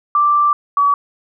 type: tone pair in turn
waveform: sine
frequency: 1174.7 / 1139.3 Hz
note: D6 / C#6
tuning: 0 / +47 cents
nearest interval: minor second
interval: 53 cents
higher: first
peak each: -10 dBFS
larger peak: neither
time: 0.15-0.53 / 0.77-0.94 s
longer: first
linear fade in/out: 2 ms
effects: none